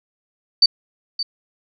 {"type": "tone with echo", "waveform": "sine", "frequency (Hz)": 4589, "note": "D8", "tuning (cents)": -41, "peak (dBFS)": -8, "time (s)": [0.62, 0.66], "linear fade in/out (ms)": 5, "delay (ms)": 570, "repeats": 1, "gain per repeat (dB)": -12, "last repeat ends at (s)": 1.23, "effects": []}